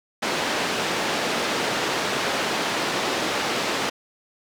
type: band-pass noise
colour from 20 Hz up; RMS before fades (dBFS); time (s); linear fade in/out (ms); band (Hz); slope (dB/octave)
pink; -25; 0.22-3.9; 10; 290 to 5000; 12
effects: none